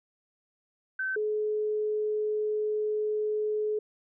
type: tone pair in turn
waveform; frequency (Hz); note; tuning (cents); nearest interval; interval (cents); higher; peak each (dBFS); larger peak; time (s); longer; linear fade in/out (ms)
sine; 1537 / 425.7; G6 / G#4; -35 / +43; octave + minor seventh; 2222; first; -28 / -26; second; 0.99-1.16 / 1.16-3.79; second; 5
effects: none